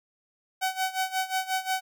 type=tone with tremolo; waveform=sawtooth; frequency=755 Hz; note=F#5; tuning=35 cents sharp; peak=-20 dBFS; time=0.61-1.81 s; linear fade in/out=20 ms; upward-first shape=sine; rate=5.6 Hz; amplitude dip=85%; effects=none